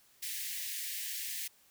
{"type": "high-pass noise", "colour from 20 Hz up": "white", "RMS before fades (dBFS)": -39, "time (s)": [0.22, 1.48], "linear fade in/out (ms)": 10, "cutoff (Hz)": 1700, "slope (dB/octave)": 96, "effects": ["white hiss -65 dBFS RMS until 1.7 s"]}